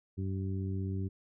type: harmonic tone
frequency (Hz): 95.8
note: G2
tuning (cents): -39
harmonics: 1 / 2 / 3 / 4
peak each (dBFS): -33 / -39 / -43 / -45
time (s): 0.17-1.09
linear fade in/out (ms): 20
effects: none